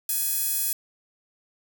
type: tone with high-pass filter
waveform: sawtooth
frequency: 839 Hz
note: G#5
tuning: 17 cents sharp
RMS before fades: -26 dBFS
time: 0.09-0.73 s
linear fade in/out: 2 ms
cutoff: 11000 Hz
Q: 0.77
effects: none